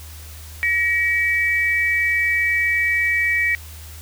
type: tone pair together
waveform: sine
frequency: 1900 / 2292 Hz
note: A#6 / D7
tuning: +33 / -43 cents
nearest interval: minor third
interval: 324 cents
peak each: -19 dBFS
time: 0.63-3.55 s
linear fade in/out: 0 ms
effects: added 78 Hz sine -36 dBFS peak until 4.01 s + white hiss -42 dBFS RMS until 4.01 s